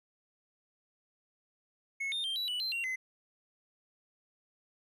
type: tone with pitch steps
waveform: triangle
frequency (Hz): 2189 / 3644 / 3166 / 3930 / 2957 / 4112 / 2754 / 2044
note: C#7 / A#7 / G7 / B7 / F#7 / C8 / F7 / C7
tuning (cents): -22 / -40 / +17 / -9 / -2 / -31 / -25 / -41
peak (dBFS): -31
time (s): 2-2.96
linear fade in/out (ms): 10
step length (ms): 120
effects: none